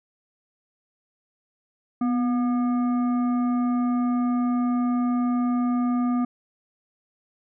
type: tone with frequency modulation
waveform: sine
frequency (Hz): 246.9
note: B3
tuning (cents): 0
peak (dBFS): -20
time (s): 2.01-6.25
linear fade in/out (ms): 5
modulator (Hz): 964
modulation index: 0.41
effects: none